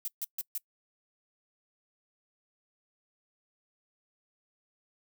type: noise bursts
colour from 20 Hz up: violet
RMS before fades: -34 dBFS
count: 4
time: 0.05-0.578 s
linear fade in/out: 0 ms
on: 27 ms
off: 140 ms
effects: noise-tail reverb RT60 0.1 s tail -24 dB re dry